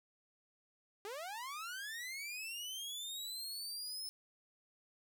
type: linear sweep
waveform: sawtooth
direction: up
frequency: 387.8 to 5260 Hz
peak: -39 dBFS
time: 1.05-4.09 s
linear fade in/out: 0 ms
effects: none